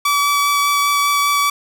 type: tone with vibrato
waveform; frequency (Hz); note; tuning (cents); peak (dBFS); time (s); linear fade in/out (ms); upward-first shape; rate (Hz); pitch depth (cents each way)
sawtooth; 1147; D6; -41; -10; 0.05-1.5; 5; sine; 5; 8
effects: none